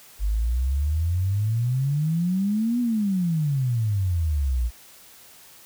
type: exponential two-way sweep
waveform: sine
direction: up then down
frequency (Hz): 48.82 to 246.9 to 56.2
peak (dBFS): -20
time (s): 0.19-4.71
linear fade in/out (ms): 50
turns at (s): 2.8
effects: white hiss -49 dBFS RMS until 5.65 s